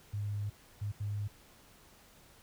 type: tone bursts at uneven times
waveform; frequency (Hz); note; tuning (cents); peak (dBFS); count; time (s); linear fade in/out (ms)
sine; 102.9; G#2; -16; -33; 3; 0.13-0.5 / 0.81-0.92 / 1-1.28; 10
effects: pink hiss -60 dBFS RMS until 2.42 s